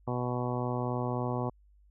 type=harmonic tone; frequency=123.5 Hz; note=B2; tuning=in tune; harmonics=1 / 2 / 3 / 4 / 5 / 6 / 7 / 8 / 9; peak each=-33 / -36 / -38 / -39 / -40 / -41 / -41 / -42 / -43 dBFS; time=0.07-1.5 s; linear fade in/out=10 ms; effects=added 50 Hz sine -58 dBFS peak until 1.9 s

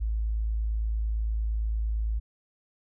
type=tone; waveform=sine; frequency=54.4 Hz; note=A1; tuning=19 cents flat; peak=-25 dBFS; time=0-2.2 s; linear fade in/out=20 ms; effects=none

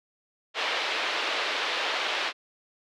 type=band-pass noise; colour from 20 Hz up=white; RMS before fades=-29 dBFS; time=0.54-2.33 s; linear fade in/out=50 ms; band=380 to 3700 Hz; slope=24 dB/octave; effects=none

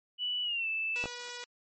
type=tone with pitch glide; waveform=sine; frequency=2960 to 2637 Hz; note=F#7 to E7; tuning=0 to 0 cents; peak=-30 dBFS; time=0.18-1.07 s; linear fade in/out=50 ms; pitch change=-200 cents; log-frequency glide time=0.43-0.67 s
type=tone; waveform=5% pulse; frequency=486.1 Hz; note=B4; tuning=28 cents flat; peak=-28 dBFS; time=0.96-1.44 s; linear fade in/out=0 ms
type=clicks; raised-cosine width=1 ms; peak=-23 dBFS; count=2; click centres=1.04 / 1.057 s
effects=low-pass 9000 Hz 12 dB/octave + MP3 32 kbps

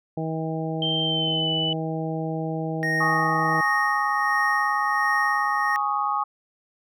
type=harmonic tone; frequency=160 Hz; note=D#3; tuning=49 cents sharp; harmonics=1 / 2 / 3 / 4 / 5; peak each=-28 / -31 / -33 / -34 / -35 dBFS; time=0.17-3.61 s; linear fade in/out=5 ms
type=tone with pitch glide; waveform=sine; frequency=3136 to 2981 Hz; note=G7 to F#7; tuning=0 to +12 cents; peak=-23 dBFS; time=0.82-1.73 s; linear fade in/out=2 ms; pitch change=-88 cents; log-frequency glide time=1.04-1.5 s
type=tone with tremolo; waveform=triangle; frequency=1860 Hz; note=A#6; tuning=4 cents flat; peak=-20 dBFS; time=2.83-5.76 s; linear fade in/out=0 ms; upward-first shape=sine; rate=1.4 Hz; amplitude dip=50%
type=chord; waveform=sine; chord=Ab suspended fourth; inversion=none; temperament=just; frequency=830.6 / 1107.5 / 1245.9 Hz; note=Ab5 / Db6 / Eb6; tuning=0 / -2 / +2 cents; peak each=-26 dBFS; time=3-6.24 s; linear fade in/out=10 ms
effects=none

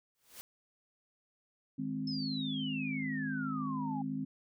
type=noise with exponential growth; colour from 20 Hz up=white; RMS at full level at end=-45 dBFS; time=0.15-0.41 s; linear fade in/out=0 ms; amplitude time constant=56 ms
type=chord; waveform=sine; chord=Ab major; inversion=second; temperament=equal; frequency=155.56 / 207.7 / 261.6 Hz; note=Eb3 / Ab3 / C4; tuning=0 / 0 / 0 cents; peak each=-41 / -40 / -36 dBFS; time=1.78-4.25 s; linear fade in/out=10 ms
type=exponential sweep; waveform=sine; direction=down; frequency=5274 to 798 Hz; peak=-39 dBFS; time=2.07-4.02 s; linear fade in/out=5 ms
effects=none

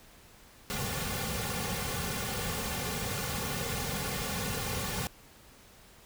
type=noise with comb filter; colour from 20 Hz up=pink; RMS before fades=-34 dBFS; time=0.7-5.07 s; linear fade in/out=0 ms; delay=3.1 ms; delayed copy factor=-1; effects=pink hiss -56 dBFS RMS until 6.05 s

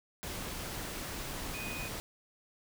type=tone in noise; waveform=sine; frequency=2489 Hz; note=D#7; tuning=in tune; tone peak=-41 dBFS; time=1.54-1.88 s; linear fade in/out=0 ms; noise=pink; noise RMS=-40 dBFS; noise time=0.23-2 s; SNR=-4 dB; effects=none

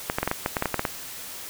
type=clicks; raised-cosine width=0.5 ms; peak=-8 dBFS; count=12; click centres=0.099 / 0.185 / 0.23 / 0.276 / 0.314 / 0.461 / 0.568 / 0.624 / 0.657 / 0.743 / 0.794 / 0.852 s; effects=white hiss -38 dBFS RMS until 1.49 s

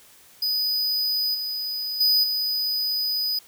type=tone with level steps; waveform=square; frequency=4978 Hz; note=D#8; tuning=in tune; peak=-22 / -27 / -17 / -23 dBFS; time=0.42-3.39 s; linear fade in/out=5 ms; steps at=1.34 / 2 / 2.23 s; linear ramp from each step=10 ms; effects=white hiss -52 dBFS RMS until 3.47 s

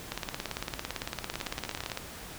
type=two click trains; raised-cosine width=0.2 ms; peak=-15 / -19 dBFS; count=34 / 10; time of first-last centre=0.12-1.974 / 1.34-1.899 s; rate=17.8 / 16.1 Hz; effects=pink hiss -44 dBFS RMS until 2.38 s

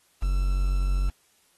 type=tone with quantisation; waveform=triangle; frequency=46.44 Hz; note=F#1; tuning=7 cents sharp; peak=-19 dBFS; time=0.22-1.1 s; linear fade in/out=10 ms; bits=7; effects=white hiss -64 dBFS RMS until 1.57 s + AAC 32 kbps

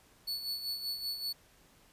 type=tone with tremolo; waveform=45% pulse; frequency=4435 Hz; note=C#8; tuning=in tune; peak=-32 dBFS; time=0.27-1.33 s; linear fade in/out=10 ms; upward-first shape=sine; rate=5.2 Hz; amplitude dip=60%; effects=pink hiss -63 dBFS RMS until 1.92 s + resampled to 32000 Hz

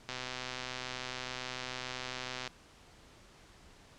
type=click train; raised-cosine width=0.2 ms; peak=-21 dBFS; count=304; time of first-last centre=0.09-2.476 s; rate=127 Hz; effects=pink hiss -58 dBFS RMS until 3.98 s + low-pass 7000 Hz 12 dB/octave

